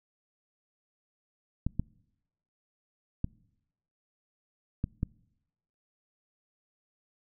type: clicks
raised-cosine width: 5 ms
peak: -16 dBFS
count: 5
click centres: 1.666 / 1.796 / 3.244 / 4.841 / 5.031 s
effects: noise-tail reverb RT60 0.9 s tail -25 dB re dry